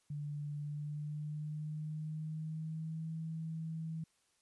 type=tone with pitch glide; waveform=sine; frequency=146.83 to 161.05 Hz; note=D3 to E3; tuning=0 to -40 cents; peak=-38 dBFS; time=0.1-4.04 s; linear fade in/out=5 ms; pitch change=+160 cents; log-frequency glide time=0.59-3.11 s; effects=white hiss -75 dBFS RMS until 4.41 s + resampled to 24000 Hz

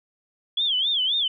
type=tone with vibrato; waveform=sine; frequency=3305 Hz; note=G#7; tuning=9 cents flat; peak=-20 dBFS; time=0.57-1.28 s; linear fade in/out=5 ms; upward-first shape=sine; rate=3.8 Hz; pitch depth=180 cents each way; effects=none

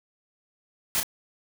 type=noise with echo; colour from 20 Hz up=white; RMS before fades=-25 dBFS; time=0.95-1 s; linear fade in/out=0 ms; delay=31 ms; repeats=1; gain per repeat=-6 dB; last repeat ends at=1.031 s; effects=none

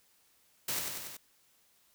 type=noise with echo; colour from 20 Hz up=white; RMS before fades=-34 dBFS; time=0.68-0.79 s; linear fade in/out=5 ms; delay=95 ms; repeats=4; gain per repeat=-3 dB; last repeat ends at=1.17 s; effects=white hiss -68 dBFS RMS until 1.94 s

